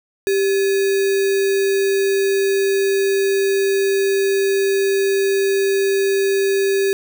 sine tone with sample-and-hold, 392 Hz, G4, in tune, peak -14 dBFS, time 0.27-6.93 s, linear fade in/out 0 ms, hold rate 2100 Hz, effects none

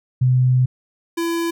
sine / square tone pair in turn, 127.2 / 336 Hz, C3 / E4, -48 / +33 cents, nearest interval octave + perfect fourth, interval 1681 cents, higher second, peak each -12 / -20 dBFS, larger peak first, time 0.21-0.66 / 1.17-1.51 s, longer first, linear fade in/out 10 ms, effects none

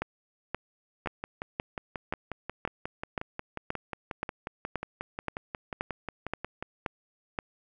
two click trains, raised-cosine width 0.5 ms, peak -15 / -19 dBFS, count 15 / 32, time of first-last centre 0.02-7.388 / 1.06-6.626 s, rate 1.9 / 5.57 Hz, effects none

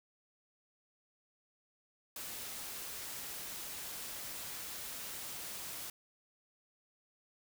white noise, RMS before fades -44 dBFS, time 2.16-5.9 s, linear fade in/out 2 ms, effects none

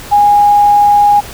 sine tone, 822 Hz, G#5, 18 cents flat, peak -4 dBFS, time 0.11-1.21 s, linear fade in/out 20 ms, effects pink hiss -29 dBFS RMS until 1.33 s

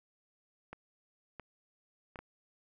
clicks, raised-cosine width 0.5 ms, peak -29 dBFS, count 4, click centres 0.73 / 1.397 / 2.158 / 2.19 s, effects none

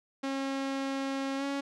sawtooth tone with pitch glide, 271.5 to 278.5 Hz, C#4 to C#4, -36 to +8 cents, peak -27 dBFS, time 0.23-1.61 s, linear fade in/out 10 ms, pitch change +44 cents, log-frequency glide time 1.37-1.44 s, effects low-pass 6000 Hz 12 dB/octave

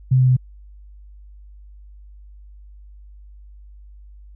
sine tone with pitch steps, 129.5 / 128.46 / 127.42 Hz, C3 / C3 / C3, -17 / -31 / -45 cents, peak -11 dBFS, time 0.11-0.368 s, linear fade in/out 10 ms, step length 86 ms, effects added 50 Hz sine -40 dBFS peak until 4.35 s

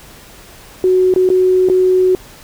sine tone with dropouts, 370 Hz, F#4, in tune, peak -8 dBFS, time 0.84-2.15 s, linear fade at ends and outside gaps 1 ms, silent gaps 1.139-1.161 / 1.29-1.301 / 1.688-1.698 s, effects pink hiss -39 dBFS RMS until 2.43 s

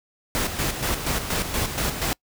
pink noise with tremolo, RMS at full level -24 dBFS, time 0.35-2.13 s, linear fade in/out 0 ms, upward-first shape square, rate 4.2 Hz, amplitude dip 55%, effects noise-tail reverb RT60 0.1 s tail -26 dB re dry

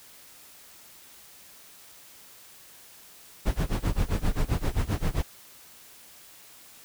brown noise with tremolo, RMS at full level -22 dBFS, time 3.45-5.23 s, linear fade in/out 20 ms, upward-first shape sine, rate 7.6 Hz, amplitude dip 95%, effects white hiss -51 dBFS RMS until 6.84 s

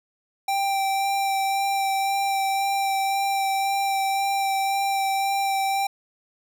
square tone with vibrato, 784 Hz, G5, in tune, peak -22 dBFS, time 0.48-5.87 s, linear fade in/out 5 ms, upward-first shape sine, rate 1.9 Hz, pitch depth 12 cents each way, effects none

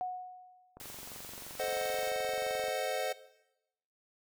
sine tone with exponential decay, 733 Hz, F#5, 16 cents flat, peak -31 dBFS, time 0.01-0.8 s, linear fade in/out 0 ms, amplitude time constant 170 ms
click train, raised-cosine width 1 ms, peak -35 dBFS, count 45, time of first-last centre 0.77-2.683 s, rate 23 Hz
white noise, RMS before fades -47 dBFS, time 0.8-2.1 s, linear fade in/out 0 ms
square chord, A diminished seventh, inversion none, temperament equal with one note detuned, 437.5 / 523.3 / 622.3 / 740 Hz, A4 / C5 / Eb5 / Gb5, -10 / 0 / 0 / 0 cents, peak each -41 / -37 / -38 / -38 dBFS, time 1.59-3.13 s, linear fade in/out 10 ms
effects noise-tail reverb RT60 0.9 s tail -17 dB re dry

